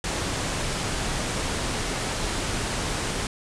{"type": "low-pass noise", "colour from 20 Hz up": "pink", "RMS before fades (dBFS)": -28, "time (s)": [0.04, 3.27], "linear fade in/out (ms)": 2, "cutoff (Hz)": 9800, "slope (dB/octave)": 48, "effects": []}